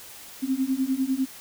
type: beating tone pair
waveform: sine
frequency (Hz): 258.9 / 268.9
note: C4 / C4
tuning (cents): -18 / +47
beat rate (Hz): 10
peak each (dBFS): -26 / -25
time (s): 0.42-1.26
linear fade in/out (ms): 20
effects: white hiss -44 dBFS RMS until 1.4 s